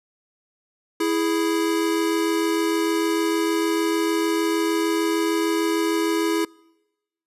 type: tone pair together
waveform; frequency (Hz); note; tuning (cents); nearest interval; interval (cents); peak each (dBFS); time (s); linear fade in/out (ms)
square; 329.6 / 416.2; E4 / G#4; 0 / +4; major third; 404; -22 / -25; 1-6.45; 5
effects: noise-tail reverb RT60 1.0 s tail -26 dB re dry + resampled to 32000 Hz

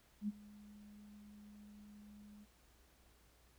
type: tone with ADSR envelope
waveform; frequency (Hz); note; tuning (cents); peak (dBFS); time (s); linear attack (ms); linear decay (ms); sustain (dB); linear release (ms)
sine; 207.7; G#3; 0; -34; 0.21-2.46; 73; 29; -21; 34
effects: added 60 Hz sine -70 dBFS peak until 3.58 s + pink hiss -70 dBFS RMS until 3.58 s

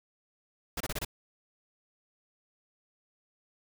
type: noise bursts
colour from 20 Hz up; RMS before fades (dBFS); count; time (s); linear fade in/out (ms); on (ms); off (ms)
pink; -34; 5; 0.77-1.049; 5; 35; 26
effects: none

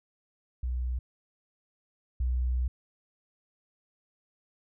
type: tone pair in turn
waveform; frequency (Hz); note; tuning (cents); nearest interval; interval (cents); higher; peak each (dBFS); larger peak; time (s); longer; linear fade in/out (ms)
sine; 62 / 62.26; B1 / B1; +7 / +15; unison; 8; second; -28 / -25; second; 0.63-0.99 / 2.2-2.68; second; 5
effects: none

